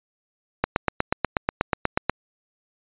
click train, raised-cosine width 0.5 ms, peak -4 dBFS, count 13, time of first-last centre 0.64-2.096 s, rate 8.24 Hz, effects resampled to 8000 Hz

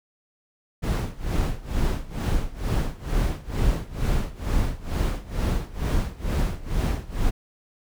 brown noise with tremolo, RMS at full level -21 dBFS, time 0.82-7.31 s, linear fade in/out 20 ms, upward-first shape sine, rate 2.2 Hz, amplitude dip 90%, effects none

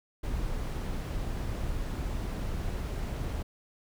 brown noise, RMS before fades -33 dBFS, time 0.23-3.43 s, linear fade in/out 10 ms, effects none

